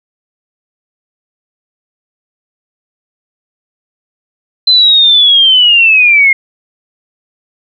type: linear sweep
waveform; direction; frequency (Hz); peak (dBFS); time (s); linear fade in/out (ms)
sine; down; 4083 to 2117; -3; 4.67-6.33; 5
effects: none